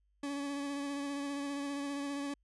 40% pulse tone with vibrato, 282.4 Hz, C#4, 32 cents sharp, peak -35 dBFS, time 0.23-2.34 s, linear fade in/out 5 ms, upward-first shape sine, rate 15 Hz, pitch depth 23 cents each way, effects added 50 Hz sine -70 dBFS peak until 2.43 s + resampled to 24000 Hz

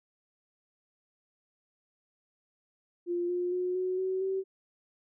sine tone with pitch steps, 349.2 / 355.7 / 362.4 / 369.1 / 376 / 383 Hz, F4 / F4 / F#4 / F#4 / F#4 / G4, 0 / +32 / -36 / -4 / +28 / -40 cents, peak -28 dBFS, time 3.06-4.44 s, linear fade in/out 50 ms, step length 230 ms, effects none

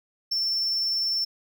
triangle tone, 5390 Hz, E8, 38 cents sharp, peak -22 dBFS, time 0.31-1.25 s, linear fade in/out 10 ms, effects none

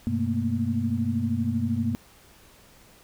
sine tone cluster, 97.7 / 125.8 / 222.3 / 235 Hz, G2 / B2 / A3 / A#3, -5 / +32 / +18 / +14 cents, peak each -29 / -32 / -30 / -26 dBFS, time 0.07-1.95 s, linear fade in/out 0 ms, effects pink hiss -54 dBFS RMS until 3.03 s

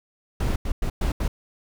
brown noise bursts at uneven times, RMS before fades -23 dBFS, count 5, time 0.4-0.56 / 0.65-0.72 / 0.82-0.9 / 1.01-1.12 / 1.2-1.28 s, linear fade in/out 5 ms, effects none

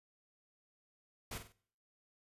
pink noise with echo, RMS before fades -43 dBFS, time 1.31-1.38 s, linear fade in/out 5 ms, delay 48 ms, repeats 3, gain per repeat -8 dB, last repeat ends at 1.524 s, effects noise-tail reverb RT60 0.6 s tail -23 dB re dry + resampled to 32000 Hz

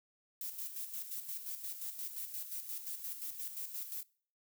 violet noise with tremolo, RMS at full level -41 dBFS, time 0.41-4.03 s, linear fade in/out 2 ms, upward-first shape square, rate 5.7 Hz, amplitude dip 55%, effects noise-tail reverb RT60 0.5 s tail -24 dB re dry

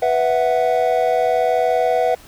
triangle chord, B suspended fourth, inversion none, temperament equal, 493.9 / 659.3 / 740 Hz, B4 / E5 / F#5, 0 / 0 / 0 cents, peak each -17 dBFS, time 0.02-2.15 s, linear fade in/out 5 ms, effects pink hiss -45 dBFS RMS until 2.27 s

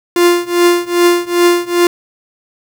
45% pulse tone with tremolo, 349.2 Hz, F4, in tune, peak -5 dBFS, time 0.16-1.87 s, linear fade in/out 2 ms, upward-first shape triangle, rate 2.5 Hz, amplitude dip 95%, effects 7-bit

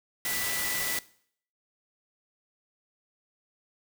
sine tone in noise, 1975.5 Hz, B6, in tune, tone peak -35 dBFS, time 0.25-0.99 s, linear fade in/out 2 ms, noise white, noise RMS -31 dBFS, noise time 0.25-0.99 s, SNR -7 dB, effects noise-tail reverb RT60 0.6 s tail -20 dB re dry

